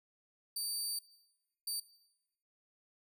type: tone bursts at uneven times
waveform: 20% pulse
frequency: 4625 Hz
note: D8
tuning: 27 cents flat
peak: -30 dBFS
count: 2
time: 0.56-0.99 / 1.67-1.8 s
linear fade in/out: 5 ms
effects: noise-tail reverb RT60 0.9 s tail -19 dB re dry